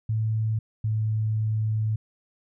sine tone pair in turn, 110 / 108.93 Hz, A2 / A2, 0 / -17 cents, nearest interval unison, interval 17 cents, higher first, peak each -22 dBFS, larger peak neither, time 0.09-0.59 / 0.84-1.96 s, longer second, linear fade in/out 5 ms, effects none

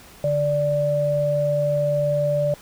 sine tone pair together, 146.5 / 586 Hz, D3 / D5, -4 / -4 cents, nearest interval 2 octaves, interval 2400 cents, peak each -24 / -19 dBFS, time 0.24-2.54 s, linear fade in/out 2 ms, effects pink hiss -46 dBFS RMS until 2.61 s

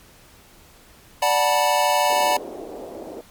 square chord, B minor seventh, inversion first, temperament equal with one note detuned, 587.3 / 740 / 880 / 972.5 Hz, D5 / F#5 / A5 / B5, 0 / 0 / 0 / -27 cents, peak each -23 dBFS, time 1.22-2.37 s, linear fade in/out 5 ms
pink band-pass noise, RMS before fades -35 dBFS, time 2.1-3.21 s, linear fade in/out 0 ms, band 310 to 660 Hz, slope 24 dB/octave
effects pink hiss -50 dBFS RMS until 3.3 s + MP3 96 kbps

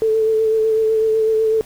sine tone with vibrato, 440.5 Hz, A4, 2 cents sharp, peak -13 dBFS, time 0.02-1.61 s, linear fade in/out 0 ms, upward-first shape sine, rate 8 Hz, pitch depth 21 cents each way, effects pink hiss -44 dBFS RMS until 1.65 s

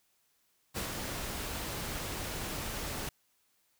pink noise with ADSR envelope, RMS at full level -35 dBFS, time 0.74-3.09 s, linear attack 32 ms, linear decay 100 ms, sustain -3 dB, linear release 3 ms, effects white hiss -73 dBFS RMS until 3.79 s

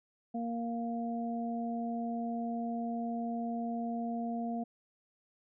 harmonic tone, 233.1 Hz, A#3, in tune, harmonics 1 / 2 / 3, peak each -34 / -46 / -39 dBFS, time 0.34-4.64 s, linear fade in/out 10 ms, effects none

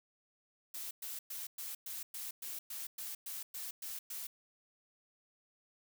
blue noise bursts, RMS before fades -43 dBFS, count 13, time 0.74-4.27 s, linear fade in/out 5 ms, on 170 ms, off 110 ms, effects none

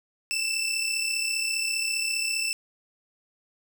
20% pulse tone pair together, 2644 / 2679 Hz, E7 / E7, +5 / +27 cents, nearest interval unison, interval 22 cents, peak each -23 / -25 dBFS, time 0.31-2.53 s, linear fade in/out 0 ms, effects none

